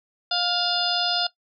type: harmonic tone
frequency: 707 Hz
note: F5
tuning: 21 cents sharp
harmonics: 1 / 2 / 4 / 5 / 6 / 7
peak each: -28 / -30 / -32 / -26 / -29 / -26 dBFS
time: 0.31-1.27 s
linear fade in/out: 5 ms
effects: noise-tail reverb RT60 0.1 s tail -17 dB re dry